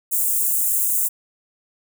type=high-pass noise; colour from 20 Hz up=white; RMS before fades=-20 dBFS; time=0.11-1.09 s; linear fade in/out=20 ms; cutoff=7300 Hz; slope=48 dB/octave; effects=none